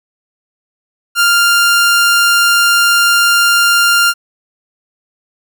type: tone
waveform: sawtooth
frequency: 1396.9 Hz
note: F6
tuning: in tune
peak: -4 dBFS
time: 1.15-4.14 s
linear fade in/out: 50 ms
effects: none